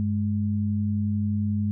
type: tone pair together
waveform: sine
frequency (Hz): 98.14 / 209.4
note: G2 / G#3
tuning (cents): +2 / +15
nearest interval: octave + minor second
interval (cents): 1313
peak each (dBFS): -25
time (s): 0-1.71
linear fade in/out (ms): 0
effects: none